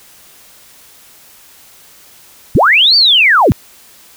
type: linear two-way sweep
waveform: sine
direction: up then down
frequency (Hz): 58.27 to 4699 to 58.27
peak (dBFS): -5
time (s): 2.55-3.52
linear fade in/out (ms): 0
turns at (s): 2.96
effects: white hiss -42 dBFS RMS until 4.16 s